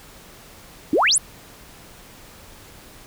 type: exponential sweep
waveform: sine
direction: up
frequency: 261.9 to 11420 Hz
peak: -14 dBFS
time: 0.93-1.18 s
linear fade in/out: 2 ms
effects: pink hiss -45 dBFS RMS until 3.06 s